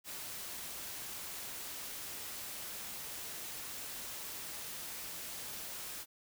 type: noise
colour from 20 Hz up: white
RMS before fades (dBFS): -44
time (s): 0.04-6.06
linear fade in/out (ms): 50
effects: none